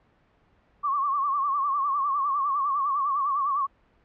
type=tone with vibrato; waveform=sine; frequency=1125 Hz; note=C#6; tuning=25 cents sharp; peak=-22 dBFS; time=0.83-3.67 s; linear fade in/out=20 ms; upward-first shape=triangle; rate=9.9 Hz; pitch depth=110 cents each way; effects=pink hiss -63 dBFS RMS until 4.04 s + low-pass 2000 Hz 12 dB/octave